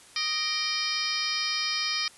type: harmonic tone with a mistuned harmonic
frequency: 622.3 Hz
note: D#5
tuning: in tune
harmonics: 2 / 3 / 4 / 5 / 6 / 7 / 8 / 9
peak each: -37 / -37 / -33 / -36 / -37 / -35 / -31 / -35 dBFS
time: 0.16-2.08 s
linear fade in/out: 2 ms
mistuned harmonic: 4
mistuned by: -89 cents
effects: white hiss -52 dBFS RMS until 2.17 s + resampled to 24000 Hz